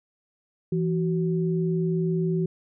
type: tone pair together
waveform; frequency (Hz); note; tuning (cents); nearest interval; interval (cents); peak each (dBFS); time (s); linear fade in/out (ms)
sine; 167 / 374.9; E3 / F#4; +23 / +23; octave + major second; 1400; -23 / -27; 0.72-2.46; 5
effects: none